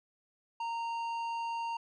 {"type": "tone with tanh clipping", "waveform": "sine", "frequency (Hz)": 925, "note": "A#5", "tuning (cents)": -14, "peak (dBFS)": -35, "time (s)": [0.6, 1.77], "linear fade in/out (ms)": 5, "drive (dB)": 10, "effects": []}